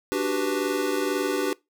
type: chord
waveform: square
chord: G major seventh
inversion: second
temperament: equal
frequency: 293.7 / 370 / 392 / 493.9 Hz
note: D4 / F#4 / G4 / B4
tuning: 0 / 0 / 0 / 0 cents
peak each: -29 / -30 / -29 / -31 dBFS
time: 0.12-1.53 s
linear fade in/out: 0 ms
effects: noise-tail reverb RT60 0.2 s tail -22 dB re dry